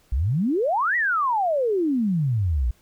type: exponential two-way sweep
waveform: sine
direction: up then down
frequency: 55 to 1986 to 55 Hz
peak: -19 dBFS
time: 0.12-2.71 s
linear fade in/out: 5 ms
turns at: 0.96 s
effects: pink hiss -60 dBFS RMS until 2.81 s